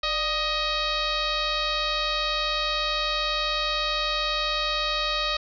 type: tone with frequency modulation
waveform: sine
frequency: 2526 Hz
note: D#7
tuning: 26 cents sharp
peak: -23 dBFS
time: 0.03-5.37 s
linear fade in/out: 5 ms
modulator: 643 Hz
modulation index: 3.2
effects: none